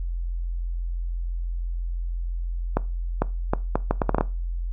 accelerating click train, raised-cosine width 1 ms, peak -6 dBFS, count 10, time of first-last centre 2.77-4.209 s, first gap 450 ms, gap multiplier 0.7, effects noise-tail reverb RT60 0.3 s tail -20 dB re dry + added 43 Hz sine -25 dBFS peak until 4.72 s

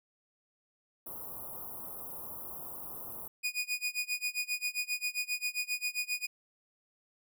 white band-stop noise, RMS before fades -43 dBFS, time 1.06-3.28 s, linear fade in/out 5 ms, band 1200 to 11000 Hz, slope 48 dB/octave
sawtooth tone with tremolo, 2466 Hz, D#7, 16 cents flat, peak -26 dBFS, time 3.43-6.27 s, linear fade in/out 20 ms, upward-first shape sine, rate 7.5 Hz, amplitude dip 95%
effects none

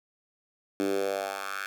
10% pulse tone with high-pass filter sweep, 98 Hz, G2, in tune, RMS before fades -31 dBFS, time 0.8-1.66 s, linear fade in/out 0 ms, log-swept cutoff 290 to 1600 Hz, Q 3.1, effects none

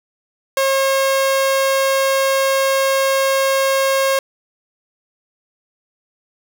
sawtooth tone, 540 Hz, C#5, 45 cents flat, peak -10 dBFS, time 0.57-4.19 s, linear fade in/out 2 ms, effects none

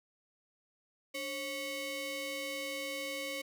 sawtooth ring-modulated tone, 830.6 Hz, G#5, in tune, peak -30 dBFS, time 1.14-3.42 s, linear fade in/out 10 ms, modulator 1370 Hz, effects none

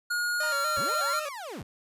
square tone with pitch glide, 1435 to 1375.7 Hz, F6 to F6, +47 to -26 cents, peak -27 dBFS, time 0.1-1.2 s, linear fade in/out 10 ms, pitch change -73 cents, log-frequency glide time 0.44-0.59 s
sawtooth tone with vibrato, 587.3 Hz, D5, in tune, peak -29 dBFS, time 0.4-1.29 s, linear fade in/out 5 ms, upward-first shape square, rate 4.1 Hz, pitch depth 72 cents each way
sawtooth tone with exponential decay, 940 Hz, A#5, 14 cents sharp, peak -34 dBFS, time 0.43-1.26 s, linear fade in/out 2 ms, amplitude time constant 180 ms
30% pulse linear two-way sweep, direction up then down, 55 to 1364 to 55 Hz, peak -34 dBFS, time 0.77-1.63 s, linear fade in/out 5 ms, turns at 1.23 s
effects resampled to 32000 Hz

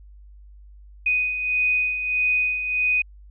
sine beating tone pair, 2491 / 2492.6 Hz, D#7 / D#7, +1 / +2 cents, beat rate 1.6 Hz, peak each -28 / -20 dBFS, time 1.06-3.02 s, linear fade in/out 5 ms, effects added 50 Hz sine -43 dBFS peak until 3.3 s

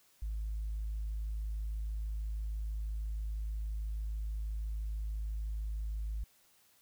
sine tone, 53.1 Hz, G#1, 39 cents sharp, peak -33 dBFS, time 0.22-6.24 s, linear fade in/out 5 ms, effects tanh soft clip ceiling -31 dBFS + white hiss -67 dBFS RMS until 6.81 s

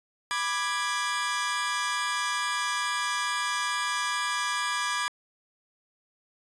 sawtooth chord, G# diminished, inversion first, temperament equal with one note detuned, 987.8 / 1184.9 / 1661.2 Hz, B5 / D6 / G#6, 0 / +15 / 0 cents, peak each -29 / -27 / -27 dBFS, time 0.31-5.08 s, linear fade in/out 0 ms, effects resampled to 22050 Hz

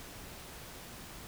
silence, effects pink hiss -48 dBFS RMS until 1.27 s

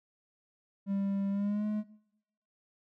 triangle tone with pitch glide, 197.5 to 211.7 Hz, G3 to G#3, +13 to +33 cents, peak -27 dBFS, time 0.86-1.84 s, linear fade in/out 50 ms, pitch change +120 cents, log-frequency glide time 1.3-1.66 s, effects noise-tail reverb RT60 0.8 s tail -19 dB re dry

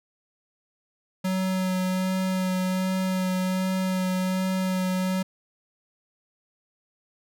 square tone with vibrato, 186.3 Hz, F#3, 12 cents sharp, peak -24 dBFS, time 1.24-5.23 s, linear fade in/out 10 ms, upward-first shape sine, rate 1.3 Hz, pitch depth 13 cents each way, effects none

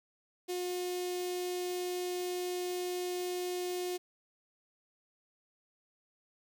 sawtooth tone with notch filter, 359.6 Hz, F#4, 49 cents flat, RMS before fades -36 dBFS, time 0.48-3.98 s, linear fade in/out 20 ms, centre 1300 Hz, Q 0.57, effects 11-bit

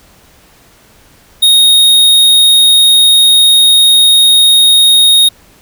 square tone, 3729 Hz, A#7, in tune, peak -4 dBFS, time 1.42-5.29 s, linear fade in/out 10 ms, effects pink hiss -44 dBFS RMS until 5.61 s

